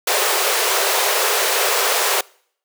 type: high-pass noise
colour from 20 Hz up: pink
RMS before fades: -18 dBFS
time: 0.07-2.21 s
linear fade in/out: 5 ms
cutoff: 380 Hz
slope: 96 dB/octave
effects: noise-tail reverb RT60 0.6 s tail -25 dB re dry